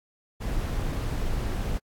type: noise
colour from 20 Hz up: brown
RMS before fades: -28 dBFS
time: 0.4-1.79 s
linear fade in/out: 20 ms
effects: AAC 64 kbps